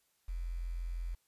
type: tone with quantisation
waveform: sine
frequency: 43.01 Hz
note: F1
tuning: 26 cents flat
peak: -35 dBFS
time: 0.28-1.15 s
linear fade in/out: 10 ms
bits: 10
effects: white hiss -75 dBFS RMS until 1.27 s + resampled to 32000 Hz